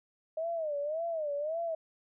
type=tone with vibrato; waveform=sine; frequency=622.3 Hz; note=D#5; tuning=in tune; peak=-31 dBFS; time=0.37-1.75 s; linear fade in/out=5 ms; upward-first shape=sine; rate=1.8 Hz; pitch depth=150 cents each way; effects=none